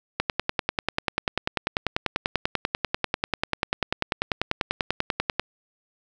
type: click train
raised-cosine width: 0.3 ms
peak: -6 dBFS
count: 54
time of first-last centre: 0.2-5.396 s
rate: 10.2 Hz
effects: none